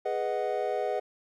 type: chord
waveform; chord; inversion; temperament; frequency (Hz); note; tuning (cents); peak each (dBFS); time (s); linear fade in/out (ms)
triangle; G# minor seventh; none; equal; 415.3 / 493.9 / 622.3 / 740; G#4 / B4 / D#5 / F#5; 0 / 0 / 0 / 0; -31; 0.05-1; 10
effects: none